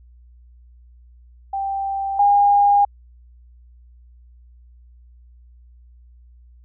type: tone pair in turn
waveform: sine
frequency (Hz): 785 / 811.3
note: G5 / G#5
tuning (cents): +2 / -41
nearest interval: minor second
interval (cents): 57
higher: second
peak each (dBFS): -21 / -11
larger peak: second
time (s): 1.53-2.19 / 2.19-2.85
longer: neither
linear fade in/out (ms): 5
effects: added 60 Hz sine -45 dBFS peak until 6.64 s